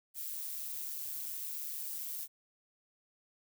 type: noise with amplitude modulation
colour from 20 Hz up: violet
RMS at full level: -38 dBFS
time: 0.14-2.28 s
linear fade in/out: 50 ms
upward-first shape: sine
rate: 147 Hz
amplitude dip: 55%
effects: none